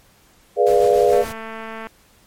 sine chord, G# diminished seventh, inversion none, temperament equal with one note detuned, 415.3 / 484.8 / 587.3 / 698.5 Hz, G#4 / B4 / D5 / F5, 0 / -32 / 0 / 0 cents, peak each -16 / -16 / -19 / -19 dBFS, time 0.56-1.25 s, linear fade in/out 50 ms
pink noise with tremolo, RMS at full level -33 dBFS, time 0.66-1.33 s, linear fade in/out 10 ms, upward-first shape sine, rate 6.9 Hz, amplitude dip 35%
click train, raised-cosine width 0.5 ms, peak -18 dBFS, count 166, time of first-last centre 1.13-1.87 s, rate 223 Hz
effects pink hiss -54 dBFS RMS until 2.26 s + MP3 64 kbps

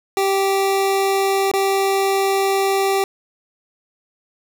25% pulse tone with dropouts, 390.3 Hz, G4, 8 cents flat, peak -12 dBFS, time 0.17-3.04 s, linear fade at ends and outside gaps 1 ms, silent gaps 1.515-1.537 s, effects none

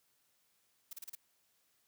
blue noise bursts, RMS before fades -45 dBFS, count 5, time 0.91-1.152 s, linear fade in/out 5 ms, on 22 ms, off 33 ms, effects white hiss -75 dBFS RMS until 1.87 s + high-pass 60 Hz 12 dB/octave

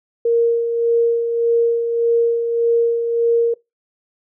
sine tone with tremolo, 466.2 Hz, A#4, in tune, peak -11 dBFS, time 0.25-3.54 s, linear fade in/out 5 ms, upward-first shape sine, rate 1.7 Hz, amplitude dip 50%, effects noise-tail reverb RT60 0.2 s tail -23 dB re dry

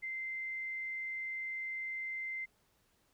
sine tone, 2080 Hz, C7, 11 cents flat, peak -37 dBFS, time 0.02-2.46 s, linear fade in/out 20 ms, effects pink hiss -73 dBFS RMS until 3.13 s

